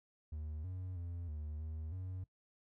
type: tone with pitch steps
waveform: triangle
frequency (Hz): 76.8 / 92.3 / 86.3 / 75.9 / 78.8 / 92.8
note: D#2 / F#2 / F2 / D#2 / D#2 / F#2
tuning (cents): -22 / -4 / -20 / -42 / +23 / +6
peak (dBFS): -39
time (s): 0.32-2.24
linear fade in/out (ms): 5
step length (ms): 320
effects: noise-tail reverb RT60 0.1 s tail -18 dB re dry